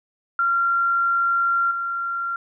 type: tone with level steps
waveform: sine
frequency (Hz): 1378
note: F6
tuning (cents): -24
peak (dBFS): -17 / -23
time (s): 0.39-2.36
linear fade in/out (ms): 2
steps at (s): 1.71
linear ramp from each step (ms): 2
effects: none